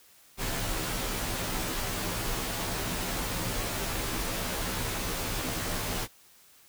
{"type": "noise with comb filter", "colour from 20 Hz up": "pink", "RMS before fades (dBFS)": -32, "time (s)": [0.37, 6.08], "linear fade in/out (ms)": 50, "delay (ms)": 14, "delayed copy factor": -0.85, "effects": ["white hiss -58 dBFS RMS until 6.68 s"]}